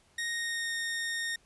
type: tone with pitch glide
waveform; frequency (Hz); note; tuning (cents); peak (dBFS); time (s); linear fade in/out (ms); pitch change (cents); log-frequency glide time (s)
sawtooth; 1864.7 to 1845.4; A#6 to A#6; 0 to -18; -28; 0.18-1.36; 5; -18; 0.29-0.73
effects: pink hiss -65 dBFS RMS until 1.45 s + resampled to 24000 Hz